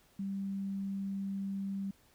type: tone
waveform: sine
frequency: 196 Hz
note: G3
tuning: in tune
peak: -34 dBFS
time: 0.19-1.91 s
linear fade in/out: 5 ms
effects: pink hiss -66 dBFS RMS until 2.14 s